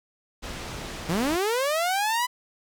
pink low-pass noise, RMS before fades -36 dBFS, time 0.42-1.37 s, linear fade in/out 20 ms, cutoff 6800 Hz, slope 12 dB/octave
sawtooth linear sweep, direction up, 144.5 to 1005 Hz, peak -19 dBFS, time 1.08-2.27 s, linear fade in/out 20 ms
effects none

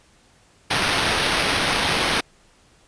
white noise with sample-and-hold, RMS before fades -21 dBFS, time 0.7-2.21 s, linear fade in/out 10 ms, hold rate 7350 Hz, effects pink hiss -56 dBFS RMS until 2.87 s + resampled to 22050 Hz

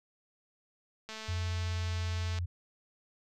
click train, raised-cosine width 0.2 ms, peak -26 dBFS, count 285, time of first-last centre 1.09-2.387 s, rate 219 Hz
sine tone with pitch glide, 88.7 to 87.63 Hz, F2 to F2, +27 to +6 cents, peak -31 dBFS, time 1.28-2.46 s, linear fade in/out 10 ms, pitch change -21 cents, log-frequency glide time 1.42-2.25 s
effects none

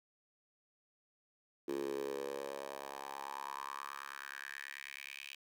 10% pulse tone with high-pass filter sweep, 69.3 Hz, C#2, in tune, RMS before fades -44 dBFS, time 1.68-5.35 s, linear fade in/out 5 ms, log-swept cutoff 350 to 2700 Hz, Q 4.5, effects none

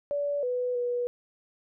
sine tone with pitch steps, 575 / 495.9 / 486.6 Hz, D5 / B4 / B4, -37 / +7 / -26 cents, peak -26 dBFS, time 0.11-1.07 s, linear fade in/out 0 ms, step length 320 ms, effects none

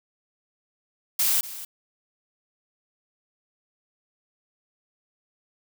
blue noise with echo, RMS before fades -22 dBFS, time 1.19-1.41 s, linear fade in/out 5 ms, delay 240 ms, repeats 1, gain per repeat -15 dB, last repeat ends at 1.65 s, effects none

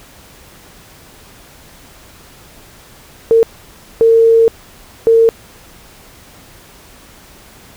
sine tone bursts at uneven times, 455.2 Hz, A#4, 41 cents flat, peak -5 dBFS, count 3, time 3.31-3.43 / 4.01-4.48 / 5.07-5.29 s, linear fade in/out 0 ms, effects pink hiss -41 dBFS RMS until 7.76 s

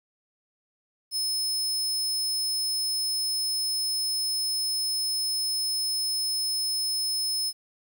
sawtooth tone, 5200 Hz, E8, 24 cents flat, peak -23 dBFS, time 1.11-7.53 s, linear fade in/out 50 ms, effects 10-bit

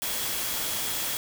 sine tone in noise, 3322 Hz, G#7, in tune, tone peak -40 dBFS, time 0.02-1.17 s, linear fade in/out 0 ms, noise white, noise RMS -30 dBFS, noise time 0.02-1.17 s, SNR -13 dB, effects none

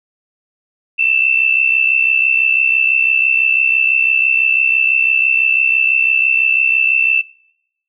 sine tone pair together, 2637 / 2703 Hz, E7 / E7, 0 / +43 cents, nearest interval unison, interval 43 cents, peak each -13 / -15 dBFS, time 0.98-7.22 s, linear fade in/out 20 ms, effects noise-tail reverb RT60 0.8 s tail -23 dB re dry

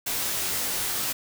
white noise with comb filter, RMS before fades -28 dBFS, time 0.06-1.13 s, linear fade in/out 10 ms, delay 20 ms, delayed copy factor -0.95, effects none

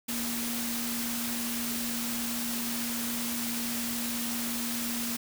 sine tone in noise, 235.9 Hz, A#3, 21 cents sharp, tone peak -34 dBFS, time 0.08-5.17 s, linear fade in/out 10 ms, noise white, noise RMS -34 dBFS, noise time 0.08-5.17 s, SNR -3 dB, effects none

